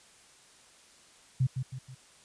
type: tone with echo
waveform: sine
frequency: 129.6 Hz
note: C3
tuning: 16 cents flat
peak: -22 dBFS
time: 1.4-1.47 s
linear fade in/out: 10 ms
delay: 160 ms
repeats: 3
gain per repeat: -7 dB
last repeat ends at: 1.95 s
effects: white hiss -58 dBFS RMS until 2.24 s + resampled to 22050 Hz